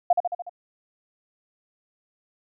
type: tone with echo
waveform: sine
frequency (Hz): 706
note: F5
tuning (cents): +19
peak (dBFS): -13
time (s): 0.1-0.13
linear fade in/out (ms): 5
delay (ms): 73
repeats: 5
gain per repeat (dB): -4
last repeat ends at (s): 0.495
effects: none